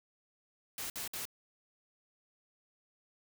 white noise bursts, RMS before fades -40 dBFS, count 3, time 0.78-1.254 s, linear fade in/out 2 ms, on 120 ms, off 57 ms, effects none

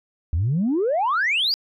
sine exponential sweep, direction up, 73.8 to 4978 Hz, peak -17 dBFS, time 0.33-1.54 s, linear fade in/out 0 ms, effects tanh soft clip ceiling -15 dBFS

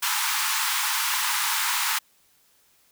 pink high-pass noise, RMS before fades -25 dBFS, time 0.02-1.99 s, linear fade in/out 10 ms, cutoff 850 Hz, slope 96 dB/octave, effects white hiss -62 dBFS RMS until 2.91 s

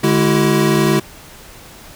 square tone cluster, 147.4 / 209.4 / 330.7 / 380.4 Hz, D3 / G#3 / E4 / F#4, +7 / +15 / +6 / +48 cents, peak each -18 dBFS, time 0.03-1 s, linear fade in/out 10 ms, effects pink hiss -39 dBFS RMS until 1.95 s

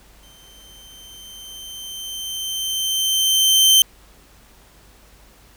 sawtooth tone with exponential growth, 3107 Hz, G7, 16 cents flat, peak -6 dBFS, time 0.23-3.82 s, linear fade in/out 1 ms, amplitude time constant 780 ms, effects added 50 Hz sine -51 dBFS peak until 5.56 s + pink hiss -51 dBFS RMS until 5.56 s

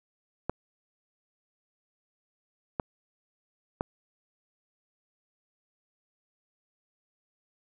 clicks, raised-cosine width 1 ms, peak -14 dBFS, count 3, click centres 0.496 / 2.798 / 3.809 s, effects none

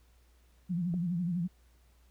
sine tone with vibrato, 174.61 Hz, F3, in tune, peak -29 dBFS, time 0.69-1.48 s, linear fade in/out 20 ms, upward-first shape sine, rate 12 Hz, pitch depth 98 cents each way
clicks, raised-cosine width 2 ms, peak -33 dBFS, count 2, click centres 0.939 / 0.942 s
effects added 60 Hz sine -61 dBFS peak until 2.1 s + pink hiss -70 dBFS RMS until 2.1 s

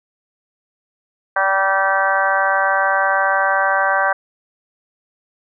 harmonic tone with a mistuned harmonic, 193.6 Hz, G3, 21 cents flat, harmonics 3 / 4 / 5 / 6 / 7 / 8 / 9 / 10, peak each -22 / -20 / -24 / -21 / -30 / -18 / -30 / -28 dBFS, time 1.36-4.13 s, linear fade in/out 5 ms, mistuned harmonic 7, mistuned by +19 cents, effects none

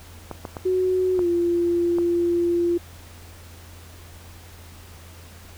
clicks, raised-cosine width 1 ms, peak -17 dBFS, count 5, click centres 0.313 / 0.452 / 0.568 / 1.192 / 1.985 s
sine tone with pitch glide, 370 to 345.2 Hz, F#4 to F4, 0 to -20 cents, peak -18 dBFS, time 0.65-2.78 s, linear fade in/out 10 ms, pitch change -120 cents, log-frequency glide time 1.15-1.27 s
effects added 85 Hz sine -43 dBFS peak until 5.57 s + pink hiss -47 dBFS RMS until 5.57 s

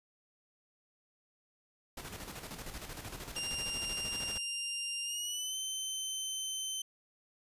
pink noise with tremolo, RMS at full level -43 dBFS, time 1.97-4.38 s, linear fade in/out 5 ms, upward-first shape square, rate 13 Hz, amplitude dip 50%
20% pulse tone with pitch glide, 2794 to 3082 Hz, F7 to G7, 0 to -30 cents, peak -30 dBFS, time 3.36-6.82 s, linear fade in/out 5 ms, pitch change +170 cents, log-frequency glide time 5.04-5.56 s
effects resampled to 32000 Hz

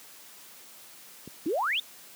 clicks, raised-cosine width 3 ms, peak -27 / -30 dBFS, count 2, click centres 1.276 / 1.459 s
sine exponential sweep, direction up, 281.6 to 3729 Hz, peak -25 dBFS, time 1.46-1.8 s, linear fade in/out 5 ms
effects white hiss -50 dBFS RMS until 2.15 s + high-pass 150 Hz 12 dB/octave

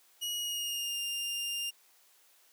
sawtooth tone with pitch glide, 2901 to 2802 Hz, F#7 to F7, -35 to +5 cents, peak -30 dBFS, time 0.21-1.71 s, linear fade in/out 20 ms, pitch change -60 cents, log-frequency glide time 0.37-0.99 s, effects white hiss -64 dBFS RMS until 2.52 s + high-pass 400 Hz 12 dB/octave

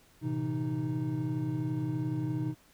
triangle tone cluster, 112.2 / 129.4 / 161.3 / 310.2 Hz, A2 / C3 / E3 / D#4, +34 / -19 / -37 / -5 cents, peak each -39 / -31 / -36 / -32 dBFS, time 0.21-2.55 s, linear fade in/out 50 ms, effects pink hiss -62 dBFS RMS until 2.73 s

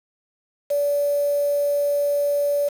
sine tone with quantisation, 576 Hz, D5, 34 cents flat, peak -18 dBFS, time 0.7-2.69 s, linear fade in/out 10 ms, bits 6, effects none

